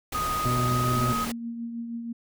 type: noise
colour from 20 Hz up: pink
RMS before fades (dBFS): -33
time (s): 0.12-1.32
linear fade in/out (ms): 5
type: tone with pitch glide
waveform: sine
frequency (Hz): 1244.5 to 1259.7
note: D#6 to D#6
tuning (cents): 0 to +21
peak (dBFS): -26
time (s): 0.14-1.25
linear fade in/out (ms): 10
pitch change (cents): +21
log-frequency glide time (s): 0.49-1.08
type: harmonic tone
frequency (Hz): 123.47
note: B2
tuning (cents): 0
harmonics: 1 / 2 / 3 / 5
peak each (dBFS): -25 / -31 / -35 / -39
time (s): 0.45-1.13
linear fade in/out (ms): 5
type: tone with tremolo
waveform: sine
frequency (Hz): 233.1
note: A#3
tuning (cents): 0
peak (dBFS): -29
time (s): 0.96-2.13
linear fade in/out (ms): 10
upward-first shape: triangle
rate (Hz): 6.3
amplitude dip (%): 45
effects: none

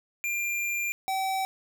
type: tone pair in turn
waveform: square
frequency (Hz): 2388 / 767.1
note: D7 / G5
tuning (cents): +28 / -38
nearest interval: octave + minor sixth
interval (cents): 1966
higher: first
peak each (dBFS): -28 / -27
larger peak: second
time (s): 0.24-0.92 / 1.08-1.45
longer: first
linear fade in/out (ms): 0
effects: none

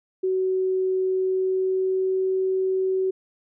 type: tone with pitch glide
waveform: sine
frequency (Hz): 375.1 to 377.7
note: F#4 to F#4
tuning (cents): +24 to +36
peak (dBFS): -20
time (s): 0.23-3.11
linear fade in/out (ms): 10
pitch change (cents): +12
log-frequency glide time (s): 1.05-2.3
effects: none

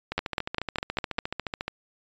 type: two click trains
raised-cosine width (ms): 0.3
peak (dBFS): -9 / -14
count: 6 / 23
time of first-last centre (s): 0.18-1.188 / 0.12-1.68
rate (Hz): 4.96 / 14.1
effects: resampled to 16000 Hz

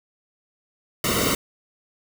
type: noise with comb filter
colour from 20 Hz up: pink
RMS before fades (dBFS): -22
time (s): 1.04-1.35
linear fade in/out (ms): 2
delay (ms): 1.2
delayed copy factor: -0.95
effects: none

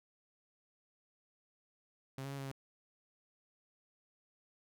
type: tone with pitch steps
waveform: sawtooth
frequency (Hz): 134.2 / 137.8 / 139.1 / 136.6 / 135.5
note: C3 / C#3 / C#3 / C#3 / C#3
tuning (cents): +44 / -10 / +6 / -25 / -39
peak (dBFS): -37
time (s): 2.18-2.515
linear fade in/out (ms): 2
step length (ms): 67
effects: none

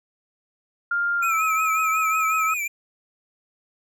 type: tone with pitch glide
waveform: sine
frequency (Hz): 1401 to 1292.2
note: F6 to E6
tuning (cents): +5 to -35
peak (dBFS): -20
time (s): 0.91-2.54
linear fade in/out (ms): 5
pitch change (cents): -140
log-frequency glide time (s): 1.18-1.4
type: tone with vibrato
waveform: square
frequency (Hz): 2409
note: D7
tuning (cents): +43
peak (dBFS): -25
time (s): 1.22-2.68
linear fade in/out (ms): 10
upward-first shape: triangle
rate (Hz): 5.5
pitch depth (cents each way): 89
effects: none

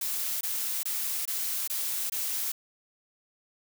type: noise bursts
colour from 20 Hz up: blue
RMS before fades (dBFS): -31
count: 6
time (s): 0.01-2.52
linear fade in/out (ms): 5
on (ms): 400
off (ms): 22
effects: none

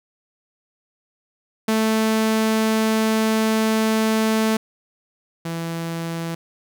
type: tone pair in turn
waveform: sawtooth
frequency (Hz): 220 / 166.25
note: A3 / E3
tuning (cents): 0 / +15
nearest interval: perfect fourth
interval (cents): 485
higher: first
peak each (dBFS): -13 / -21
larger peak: first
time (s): 1.68-4.57 / 5.45-6.35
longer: first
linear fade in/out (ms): 5
effects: none

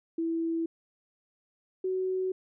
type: tone pair in turn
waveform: sine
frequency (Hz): 329.6 / 373.7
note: E4 / F#4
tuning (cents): 0 / +17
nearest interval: major second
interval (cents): 217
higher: second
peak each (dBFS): -27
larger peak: neither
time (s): 0.18-0.66 / 1.84-2.32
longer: neither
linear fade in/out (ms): 5
effects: none

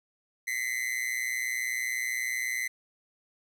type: tone with amplitude modulation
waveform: 45% pulse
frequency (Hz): 2033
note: B6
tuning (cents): +50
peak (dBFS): -25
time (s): 0.47-2.68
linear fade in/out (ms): 10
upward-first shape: sine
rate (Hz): 120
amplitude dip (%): 95
effects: none

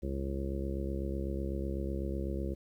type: harmonic tone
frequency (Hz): 68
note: C#2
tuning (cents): -33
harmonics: 1 / 2 / 3 / 4 / 5 / 6 / 7 / 8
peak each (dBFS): -35 / -43 / -40 / -48 / -40 / -45 / -47 / -45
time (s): 0.02-2.55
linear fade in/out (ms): 20
effects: 11-bit

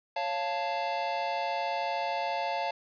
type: chord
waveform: square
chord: Db augmented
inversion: none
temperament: equal with one note detuned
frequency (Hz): 554.4 / 693.6 / 880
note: Db5 / F5 / A5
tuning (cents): 0 / -12 / 0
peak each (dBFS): -37 / -34 / -33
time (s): 0.16-2.71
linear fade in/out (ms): 5
effects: resampled to 11025 Hz + 9-bit

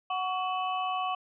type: ring-modulated tone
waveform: square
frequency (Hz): 932.3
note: A#5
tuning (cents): 0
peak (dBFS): -26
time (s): 0.1-1.15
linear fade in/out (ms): 5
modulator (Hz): 193
effects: resampled to 8000 Hz + 11-bit

